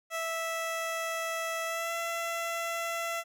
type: tone with pitch glide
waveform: 15% pulse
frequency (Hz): 657 to 672.4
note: E5 to E5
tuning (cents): -6 to +34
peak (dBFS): -25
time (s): 0.1-3.24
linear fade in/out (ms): 50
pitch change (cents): +40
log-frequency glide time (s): 1.66-1.94
effects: none